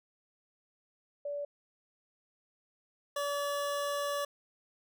sine / 25% pulse tone pair in turn, 577 / 572.7 Hz, D5 / D5, -31 / -44 cents, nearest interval unison, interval 13 cents, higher first, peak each -34 / -28 dBFS, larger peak second, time 1.25-1.45 / 3.16-4.25 s, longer second, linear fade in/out 5 ms, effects none

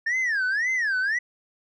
sine tone with vibrato, 1760 Hz, A6, in tune, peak -19 dBFS, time 0.06-1.19 s, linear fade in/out 10 ms, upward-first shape sine, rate 1.9 Hz, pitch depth 280 cents each way, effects tanh soft clip ceiling -21 dBFS

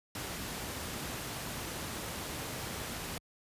pink noise, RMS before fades -39 dBFS, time 0.15-3.18 s, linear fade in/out 2 ms, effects high-pass 60 Hz 12 dB/octave + resampled to 32000 Hz

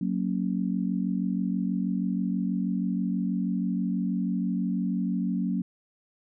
sine chord, F# major, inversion none, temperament just, 185 / 231.2 / 277.5 Hz, F#3 / A#3 / C#4, 0 / -14 / +2 cents, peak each -27 / -30 / -32 dBFS, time 0.01-5.62 s, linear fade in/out 5 ms, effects none

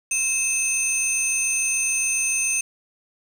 sine tone cluster, 2603 / 6250 / 8870 Hz, E7 / G8 / C#9, -22 / -6 / 0 cents, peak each -23 dBFS, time 0.11-2.61 s, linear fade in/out 5 ms, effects tanh soft clip ceiling -15 dBFS + 7-bit

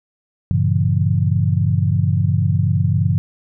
sine chord, G diminished seventh, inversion none, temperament just, 98 / 117.6 / 141.12 / 169.34 Hz, G2 / Bb2 / Db3 / Fb3, 0 / +16 / +31 / +47 cents, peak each -17 / -21 / -19 / -21 dBFS, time 0.51-3.18 s, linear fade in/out 0 ms, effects none

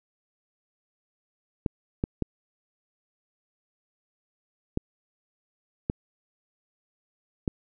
clicks, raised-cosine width 3 ms, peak -12 dBFS, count 6, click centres 1.662 / 2.039 / 2.223 / 4.774 / 5.899 / 7.478 s, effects none

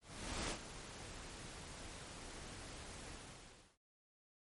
pink noise with ADSR envelope, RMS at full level -40 dBFS, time 0.01-3.78 s, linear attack 480 ms, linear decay 87 ms, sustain -11 dB, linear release 690 ms, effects MP3 48 kbps

